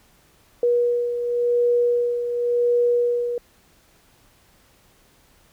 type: beating tone pair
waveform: sine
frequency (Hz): 481.2 / 482.12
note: B4 / B4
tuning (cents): -45 / -42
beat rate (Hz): 0.92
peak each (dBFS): -18 / -26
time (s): 0.63-3.38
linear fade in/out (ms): 2
effects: pink hiss -57 dBFS RMS until 5.52 s